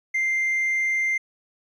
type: tone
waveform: triangle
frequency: 2093 Hz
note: C7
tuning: in tune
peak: -18 dBFS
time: 0.14-1.18 s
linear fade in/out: 10 ms
effects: tanh soft clip ceiling -15 dBFS + resampled to 22050 Hz